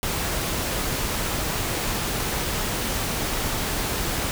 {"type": "noise", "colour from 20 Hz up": "pink", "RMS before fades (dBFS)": -26, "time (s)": [0.03, 4.31], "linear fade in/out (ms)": 0, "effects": []}